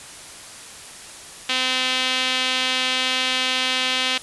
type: tone with band-pass filter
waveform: sawtooth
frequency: 257 Hz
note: C4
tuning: 31 cents flat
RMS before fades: -22 dBFS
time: 1.49-4.18 s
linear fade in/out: 5 ms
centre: 3200 Hz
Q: 2.2
effects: white hiss -39 dBFS RMS until 4.22 s + resampled to 24000 Hz